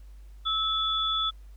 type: tone pair together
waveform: sine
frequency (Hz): 1306 / 3443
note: E6 / A7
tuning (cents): -17 / -38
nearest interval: octave + perfect fourth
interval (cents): 1679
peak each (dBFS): -29 / -26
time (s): 0.45-1.31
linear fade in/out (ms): 20
effects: added 50 Hz sine -44 dBFS peak until 1.56 s + pink hiss -66 dBFS RMS until 1.56 s